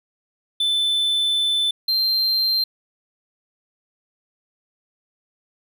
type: tone pair in turn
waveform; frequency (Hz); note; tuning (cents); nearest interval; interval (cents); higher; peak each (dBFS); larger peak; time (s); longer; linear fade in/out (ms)
triangle; 3520 / 4155; A7 / C8; 0 / -13; minor third; 287; second; -16; neither; 0.6-1.71 / 1.88-2.64; first; 5
effects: none